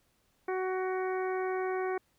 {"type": "harmonic tone", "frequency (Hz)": 373.3, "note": "F#4", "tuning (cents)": 15, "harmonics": [1, 2, 3, 4, 5, 6], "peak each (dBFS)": [-31, -37, -41, -43, -45, -47], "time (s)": [0.48, 1.98], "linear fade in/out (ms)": 5, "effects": ["pink hiss -72 dBFS RMS until 2.18 s"]}